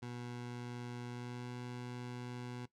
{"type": "tone with pitch glide", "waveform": "20% pulse", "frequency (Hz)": [121.6, 123.01], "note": ["B2", "B2"], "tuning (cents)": [-26, -6], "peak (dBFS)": -38, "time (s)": [0.02, 2.66], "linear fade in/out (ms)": 10, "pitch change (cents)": 20, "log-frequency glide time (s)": [1.09, 1.49], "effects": ["noise-tail reverb RT60 0.1 s tail -17 dB re dry", "low-pass 7000 Hz 12 dB/octave"]}